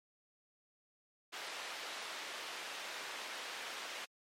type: band-pass noise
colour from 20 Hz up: white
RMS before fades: -45 dBFS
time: 1.32-4.06 s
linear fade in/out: 20 ms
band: 460 to 3400 Hz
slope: 12 dB/octave
effects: MP3 64 kbps